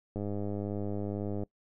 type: click train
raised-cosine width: 2 ms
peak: -23 dBFS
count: 131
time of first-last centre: 0.16-1.435 s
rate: 102 Hz
effects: noise-tail reverb RT60 0.1 s tail -22 dB re dry